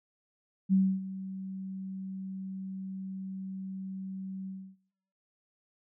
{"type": "tone with ADSR envelope", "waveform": "sine", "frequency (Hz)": 190.7, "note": "G3", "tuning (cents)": -47, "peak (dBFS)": -20, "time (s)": [0.69, 4.76], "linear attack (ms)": 37, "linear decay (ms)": 270, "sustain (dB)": -17, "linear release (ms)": 290, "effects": ["noise-tail reverb RT60 0.9 s tail -19 dB re dry"]}